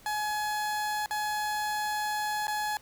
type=tone with dropouts; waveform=30% pulse; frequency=845 Hz; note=G#5; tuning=30 cents sharp; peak=-26 dBFS; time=0.06-2.77 s; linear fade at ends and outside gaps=1 ms; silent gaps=1.06-1.109 / 2.47-2.48 s; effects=pink hiss -56 dBFS RMS until 2.81 s